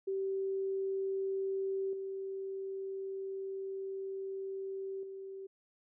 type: tone with level steps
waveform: sine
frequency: 387 Hz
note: G4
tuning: 22 cents flat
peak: -32 / -37 / -42 dBFS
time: 0.07-5.47 s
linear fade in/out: 10 ms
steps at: 1.93 / 5.03 s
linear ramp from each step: 2 ms
effects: none